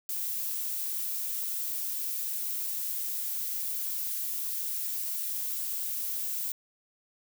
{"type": "noise", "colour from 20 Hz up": "violet", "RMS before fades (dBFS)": -33, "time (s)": [0.09, 6.52], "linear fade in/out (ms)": 2, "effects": []}